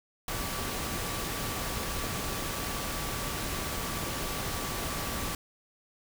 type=tone in noise; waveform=sine; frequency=1154 Hz; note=D6; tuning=31 cents flat; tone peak=-43 dBFS; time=0.28-5.35 s; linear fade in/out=2 ms; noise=pink; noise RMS=-34 dBFS; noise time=0.28-5.35 s; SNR=-12 dB; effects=none